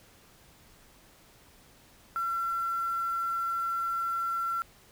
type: tone with quantisation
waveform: sine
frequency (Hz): 1357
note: E6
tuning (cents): +50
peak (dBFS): -28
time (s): 2.16-4.62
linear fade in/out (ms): 0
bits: 8
effects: pink hiss -58 dBFS RMS until 4.91 s